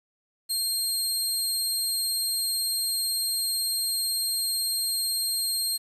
20% pulse tone, 4206 Hz, C8, 8 cents sharp, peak -19 dBFS, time 0.49-5.78 s, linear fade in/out 20 ms, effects resampled to 32000 Hz + 9-bit

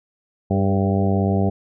harmonic tone with a mistuned harmonic, 97.4 Hz, G2, 11 cents flat, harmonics 1 / 2 / 3 / 4 / 5 / 6 / 7 / 8, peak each -20 / -20 / -28 / -26 / -30 / -31 / -28 / -31 dBFS, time 0.5-1.5 s, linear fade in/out 10 ms, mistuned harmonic 4, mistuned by +29 cents, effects none

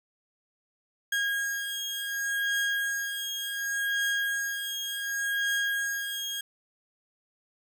35% pulse beating tone pair, 1631 / 1631.68 Hz, G#6 / G#6, -32 / -31 cents, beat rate 0.68 Hz, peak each -30 / -29 dBFS, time 1.12-6.41 s, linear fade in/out 5 ms, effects none

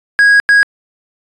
triangle tone bursts at uneven times, 1650 Hz, G#6, 12 cents flat, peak -3 dBFS, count 2, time 0.19-0.4 / 0.49-0.63 s, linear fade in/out 0 ms, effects resampled to 22050 Hz

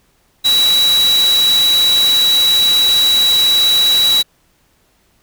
sine tone in noise, 3907 Hz, B7, 19 cents flat, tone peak -9 dBFS, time 0.44-4.23 s, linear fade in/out 20 ms, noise white, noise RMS -21 dBFS, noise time 0.44-4.23 s, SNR +9 dB, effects pink hiss -57 dBFS RMS until 5.22 s

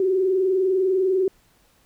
sine tone with vibrato, 376.3 Hz, F#4, 29 cents sharp, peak -17 dBFS, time 0-1.28 s, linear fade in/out 2 ms, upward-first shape sine, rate 20 Hz, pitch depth 70 cents each way, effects pink hiss -60 dBFS RMS until 1.85 s

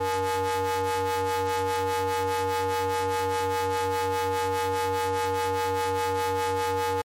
45% pulse ring-modulated tone, 190.7 Hz, G3, 47 cents flat, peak -21 dBFS, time 0-7.02 s, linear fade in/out 10 ms, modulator 665 Hz, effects MP3 64 kbps

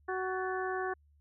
harmonic tone with a mistuned harmonic, 373.3 Hz, F#4, 15 cents sharp, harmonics 1 / 2 / 3 / 4 / 5, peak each -35 / -38 / -40 / -41 / -42 dBFS, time 0.08-0.94 s, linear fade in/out 10 ms, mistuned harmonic 5, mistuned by -110 cents, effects added 73 Hz sine -62 dBFS peak until 1.2 s

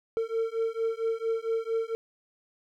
triangle beating tone pair, 450.4 / 454.8 Hz, A4 / A#4, +40 / -43 cents, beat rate 4.4 Hz, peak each -28 dBFS, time 0.17-1.95 s, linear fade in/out 0 ms, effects none

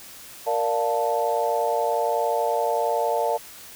sine chord, Bb major seventh, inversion none, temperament equal, 466.2 / 587.3 / 698.5 / 880 Hz, Bb4 / D5 / F5 / A5, 0 / 0 / 0 / 0 cents, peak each -26 dBFS, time 0.46-3.38 s, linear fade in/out 20 ms, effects white hiss -43 dBFS RMS until 3.75 s

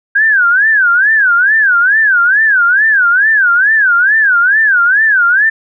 sine tone with vibrato, 1575 Hz, G6, 8 cents sharp, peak -6 dBFS, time 0.15-5.5 s, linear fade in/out 10 ms, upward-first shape sine, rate 2.3 Hz, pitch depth 220 cents each way, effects none

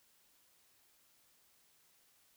silence, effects white hiss -70 dBFS RMS until 2.36 s

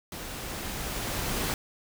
pink noise with level ramp, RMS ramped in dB -39 to -29 dBFS, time 0.12-1.54 s, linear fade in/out 2 ms, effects none

